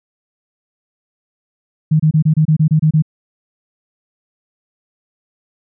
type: tone bursts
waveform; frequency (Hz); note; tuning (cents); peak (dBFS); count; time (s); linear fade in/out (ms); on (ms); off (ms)
sine; 155.56; D#3; 0; -8; 10; 1.91-3.023; 10; 87; 27
effects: none